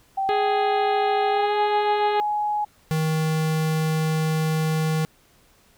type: tone with pitch glide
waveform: sine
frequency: 777 to 837.6 Hz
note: G5 to G#5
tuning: -16 to +15 cents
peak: -21 dBFS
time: 0.17-2.65 s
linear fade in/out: 10 ms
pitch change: +131 cents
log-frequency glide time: 1.3-1.54 s
type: harmonic tone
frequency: 415.3 Hz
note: G#4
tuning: in tune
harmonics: 1 / 2 / 3 / 4 / 5 / 6 / 7 / 8 / 9 / 10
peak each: -23 / -29 / -33 / -35 / -37 / -39 / -40 / -41 / -42 / -43 dBFS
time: 0.29-2.2 s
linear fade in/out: 0 ms
type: tone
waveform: square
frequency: 157.8 Hz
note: D#3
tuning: 25 cents sharp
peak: -21 dBFS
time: 2.91-5.05 s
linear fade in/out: 0 ms
effects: pink hiss -58 dBFS RMS until 5.77 s